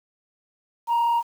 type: tone with frequency modulation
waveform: sine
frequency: 938 Hz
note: A#5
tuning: 11 cents sharp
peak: -16 dBFS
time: 0.87-1.23 s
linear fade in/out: 50 ms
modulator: 35 Hz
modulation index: 0.38
effects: tanh soft clip ceiling -17 dBFS + 8-bit